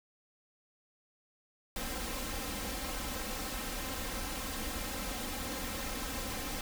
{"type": "noise with comb filter", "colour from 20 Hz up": "pink", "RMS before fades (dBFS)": -38, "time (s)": [1.76, 6.61], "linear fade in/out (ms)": 2, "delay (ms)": 3.8, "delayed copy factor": 0.75, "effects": []}